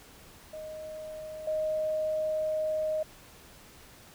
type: tone pair in turn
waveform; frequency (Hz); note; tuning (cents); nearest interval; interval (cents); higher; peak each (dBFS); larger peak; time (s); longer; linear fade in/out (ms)
sine; 622.3 / 622.3; D#5 / D#5; 0 / 0; unison; 0; neither; -38 / -27; second; 0.53-1.47 / 1.47-3.03; second; 5
effects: pink hiss -53 dBFS RMS until 4.14 s